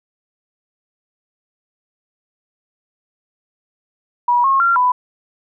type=tone with pitch steps; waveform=sine; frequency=968 / 1083 / 1378 / 995 Hz; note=B5 / C#6 / F6 / B5; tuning=-35 / -41 / -24 / +13 cents; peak=-11 dBFS; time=4.28-4.92 s; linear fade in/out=5 ms; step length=160 ms; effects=none